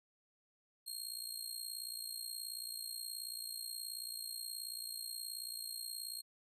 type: tone with amplitude modulation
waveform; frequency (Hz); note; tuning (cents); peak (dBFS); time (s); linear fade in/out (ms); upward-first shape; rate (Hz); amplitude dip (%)
20% pulse; 4245; C8; +24; -33; 0.86-6.22; 20; sine; 58.6; 75
effects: resampled to 32000 Hz